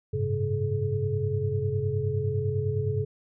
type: tone cluster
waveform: sine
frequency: 96.2 / 106 / 134.8 / 426.5 Hz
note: G2 / G#2 / C#3 / G#4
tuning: -32 / +36 / -48 / +46 cents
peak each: -30 dBFS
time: 0.13-3.05 s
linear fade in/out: 10 ms
effects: none